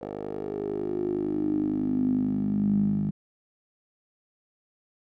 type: tone with band-pass filter sweep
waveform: 10% pulse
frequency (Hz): 51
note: G#1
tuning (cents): -31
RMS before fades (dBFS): -27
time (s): 0.01-3.11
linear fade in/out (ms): 10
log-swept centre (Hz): 510 to 180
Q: 8.7
effects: none

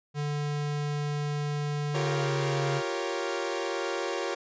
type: tone with pitch glide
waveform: square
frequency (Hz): 146.83 to 139.96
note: D3 to C#3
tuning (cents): 0 to +17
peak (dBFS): -29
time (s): 0.14-2.82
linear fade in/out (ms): 50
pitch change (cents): -83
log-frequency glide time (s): 1.94-2.29
type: chord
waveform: sawtooth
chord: G half-diminished seventh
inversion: third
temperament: equal with one note detuned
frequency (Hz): 349.2 / 390.2 / 466.2 / 554.4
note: F4 / G4 / Bb4 / Db5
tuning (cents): 0 / -8 / 0 / 0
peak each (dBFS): -31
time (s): 1.94-4.35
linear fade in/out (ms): 10
effects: resampled to 16000 Hz

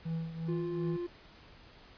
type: tone with tremolo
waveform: triangle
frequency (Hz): 163.7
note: E3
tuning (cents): -12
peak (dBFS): -29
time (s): 0.05-0.97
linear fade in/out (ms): 10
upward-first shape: triangle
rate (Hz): 2.7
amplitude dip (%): 75
type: tone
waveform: triangle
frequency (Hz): 349.2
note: F4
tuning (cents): 0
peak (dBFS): -32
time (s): 0.48-1.07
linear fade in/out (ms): 10
effects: pink hiss -56 dBFS RMS until 1.97 s + resampled to 11025 Hz

